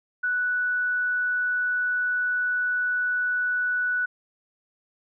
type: tone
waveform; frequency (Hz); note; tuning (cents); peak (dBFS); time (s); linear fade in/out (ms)
sine; 1480; F#6; 0; -22; 0.23-4.06; 10
effects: none